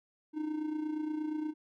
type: tone with amplitude modulation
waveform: triangle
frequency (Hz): 307.1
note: D#4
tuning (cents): -23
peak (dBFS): -28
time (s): 0.33-1.54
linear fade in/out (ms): 50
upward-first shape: sine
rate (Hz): 28.5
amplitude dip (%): 60
effects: none